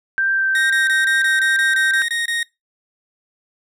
sine tone with vibrato, 1568 Hz, G6, in tune, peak -15 dBFS, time 0.18-2.02 s, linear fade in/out 0 ms, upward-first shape sine, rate 2.3 Hz, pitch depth 10 cents each way
30% pulse tone bursts, 1864.7 Hz, A#6, in tune, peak -16 dBFS, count 11, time 0.55-2.43 s, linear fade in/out 2 ms, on 150 ms, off 23 ms
effects noise-tail reverb RT60 0.2 s tail -23 dB re dry + low-pass 12000 Hz 12 dB/octave

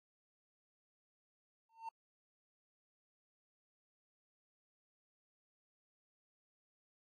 triangle tone with exponential growth, 905 Hz, A5, 48 cents sharp, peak -37 dBFS, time 1.69-1.89 s, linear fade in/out 5 ms, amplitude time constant 43 ms, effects AAC 32 kbps

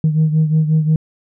sine beating tone pair, 155.56 / 161.16 Hz, D#3 / E3, 0 / -39 cents, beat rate 5.6 Hz, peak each -11 / -17 dBFS, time 0.04-0.96 s, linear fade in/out 2 ms, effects tanh soft clip ceiling -7 dBFS

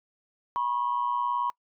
sine tone pair together, 970 / 1088.8 Hz, B5 / C#6, -31 / -31 cents, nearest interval major second, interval 200 cents, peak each -26 / -29 dBFS, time 0.56-1.5 s, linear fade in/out 0 ms, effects noise-tail reverb RT60 0.1 s tail -25 dB re dry + tanh soft clip ceiling -18 dBFS

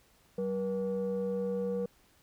sine tone pair together, 190.7 / 480.5 Hz, G3 / B4, -47 / -48 cents, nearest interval octave + major third, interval 1599 cents, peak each -33 / -30 dBFS, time 0.38-1.86 s, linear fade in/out 5 ms, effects tanh soft clip ceiling -26 dBFS + pink hiss -65 dBFS RMS until 2.22 s

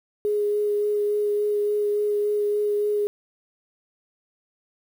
sine tone with vibrato, 415.3 Hz, G#4, in tune, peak -20 dBFS, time 0.25-3.07 s, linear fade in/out 0 ms, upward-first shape sine, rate 3.5 Hz, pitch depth 10 cents each way, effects 8-bit

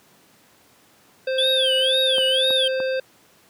harmonic tone, 523.3 Hz, C5, in tune, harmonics 1 / 3 / 5 / 7 / 9, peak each -21 / -31 / -35 / -38 / -40 dBFS, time 1.27-3 s, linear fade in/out 5 ms
triangle tone with vibrato, 3322 Hz, G#7, in tune, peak -17 dBFS, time 1.38-2.68 s, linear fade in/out 5 ms, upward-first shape sine, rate 2 Hz, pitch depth 220 cents each way
clicks, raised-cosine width 1 ms, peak -18 dBFS, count 3, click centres 2.182 / 2.506 / 2.802 s
effects pink hiss -55 dBFS RMS until 3.49 s + high-pass 150 Hz 12 dB/octave

